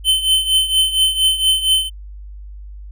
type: tone with tremolo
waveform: square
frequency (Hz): 3066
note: G7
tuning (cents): -39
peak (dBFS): -10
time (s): 0.04-1.9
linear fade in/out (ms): 50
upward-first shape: triangle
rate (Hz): 4.3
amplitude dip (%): 80
effects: added 50 Hz sine -31 dBFS peak until 2.91 s